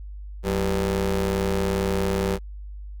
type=ring-modulated tone; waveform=25% pulse; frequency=102.3 Hz; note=G#2; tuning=26 cents flat; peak=-15 dBFS; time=0.43-2.39 s; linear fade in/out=50 ms; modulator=287 Hz; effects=added 50 Hz sine -34 dBFS peak until 3 s